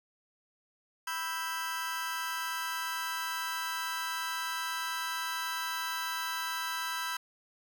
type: chord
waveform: sawtooth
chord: E minor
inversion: second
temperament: just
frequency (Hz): 988.9 / 1318.5 / 1582.2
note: B5 / E6 / G6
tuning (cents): +2 / 0 / +16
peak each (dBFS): -34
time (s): 1.07-7.17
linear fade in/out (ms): 5
effects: none